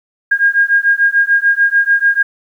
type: beating tone pair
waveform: sine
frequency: 1619 / 1625.8 Hz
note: G#6 / G#6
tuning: -45 / -37 cents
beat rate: 6.8 Hz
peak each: -12 dBFS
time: 0.31-2.23 s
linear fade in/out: 10 ms
effects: 8-bit